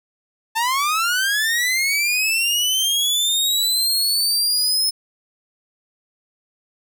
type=linear sweep; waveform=sawtooth; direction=up; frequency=879 to 5220 Hz; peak=-14 dBFS; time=0.55-4.91 s; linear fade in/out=20 ms; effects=none